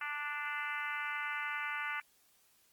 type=harmonic tone; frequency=293.7 Hz; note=D4; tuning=in tune; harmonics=3 / 4 / 5 / 6 / 7 / 8 / 9 / 10; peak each=-46 / -43 / -40 / -45 / -41 / -47 / -46 / -54 dBFS; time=0.01-2 s; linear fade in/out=2 ms; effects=white hiss -69 dBFS RMS until 2.72 s + Opus 24 kbps